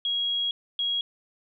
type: tone pair in turn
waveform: sine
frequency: 3300 / 3300 Hz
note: G#7 / G#7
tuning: -12 / -12 cents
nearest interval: unison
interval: 0 cents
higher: neither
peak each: -24 dBFS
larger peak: neither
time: 0.05-0.51 / 0.79-1.01 s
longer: first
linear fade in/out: 2 ms
effects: none